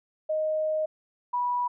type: tone pair in turn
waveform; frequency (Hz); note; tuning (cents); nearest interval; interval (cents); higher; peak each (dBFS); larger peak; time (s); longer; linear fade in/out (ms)
sine; 622.3 / 978.2; D#5 / B5; 0 / -17; minor sixth; 783; second; -24; neither; 0.29-0.86 / 1.33-1.68; first; 10
effects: none